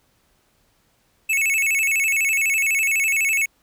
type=tone with vibrato; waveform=square; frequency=2406 Hz; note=D7; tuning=41 cents sharp; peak=-18 dBFS; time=1.29-3.46 s; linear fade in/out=10 ms; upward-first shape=square; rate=12 Hz; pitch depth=150 cents each way; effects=pink hiss -63 dBFS RMS until 3.62 s